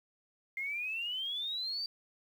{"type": "exponential sweep", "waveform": "sine", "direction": "up", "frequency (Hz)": [2100, 4699], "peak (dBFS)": -34, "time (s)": [0.57, 1.86], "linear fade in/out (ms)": 2, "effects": ["10-bit"]}